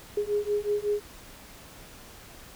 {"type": "beating tone pair", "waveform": "sine", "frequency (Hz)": [411.4, 416.8], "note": ["G#4", "G#4"], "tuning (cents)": [-16, 6], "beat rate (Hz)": 5.4, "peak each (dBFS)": -28, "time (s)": [0.17, 1.01], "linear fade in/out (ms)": 5, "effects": ["pink hiss -48 dBFS RMS until 2.55 s"]}